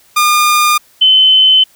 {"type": "tone pair in turn", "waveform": ["sawtooth", "sine"], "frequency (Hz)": [1211, 3052], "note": ["D#6", "G7"], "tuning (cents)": [-47, -47], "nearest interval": "octave + major third", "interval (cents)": 1600, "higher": "second", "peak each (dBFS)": -4, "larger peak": "neither", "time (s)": [[0.16, 0.78], [1.01, 1.64]], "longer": "second", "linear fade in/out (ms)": 10, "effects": ["white hiss -48 dBFS RMS until 1.75 s"]}